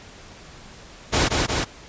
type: noise with echo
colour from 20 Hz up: pink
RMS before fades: -19 dBFS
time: 1.12-1.29 s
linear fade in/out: 20 ms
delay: 180 ms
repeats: 2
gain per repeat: -2 dB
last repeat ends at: 1.65 s
effects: pink hiss -44 dBFS RMS until 1.88 s + resampled to 16000 Hz